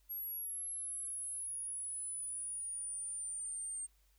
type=linear sweep; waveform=sine; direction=down; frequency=11540 to 8660 Hz; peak=-39 dBFS; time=0.09-3.87 s; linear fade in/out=20 ms; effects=added 50 Hz sine -68 dBFS peak until 4.18 s + white hiss -75 dBFS RMS until 4.18 s